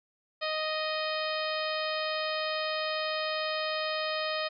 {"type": "harmonic tone with a mistuned harmonic", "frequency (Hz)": 622.3, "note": "D#5", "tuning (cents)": 0, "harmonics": [1, 2, 3, 4, 5, 6, 7, 8], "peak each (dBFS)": [-33, -36, -38, -39, -40, -41, -41, -42], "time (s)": [0.41, 4.49], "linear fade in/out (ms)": 20, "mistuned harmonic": 7, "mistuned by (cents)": -40, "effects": []}